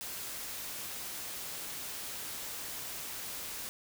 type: noise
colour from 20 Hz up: white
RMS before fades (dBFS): -41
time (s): 0.01-3.69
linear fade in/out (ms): 0
effects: none